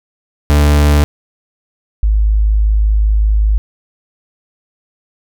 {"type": "tone pair in turn", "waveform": ["40% pulse", "sine"], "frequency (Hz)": [73.42, 52.6], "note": ["D2", "G#1"], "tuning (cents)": [0, 23], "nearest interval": "tritone", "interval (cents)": 577, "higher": "first", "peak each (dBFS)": [-6, -8], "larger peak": "first", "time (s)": [[0.5, 1.04], [2.03, 3.58]], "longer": "second", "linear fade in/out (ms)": 0, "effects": []}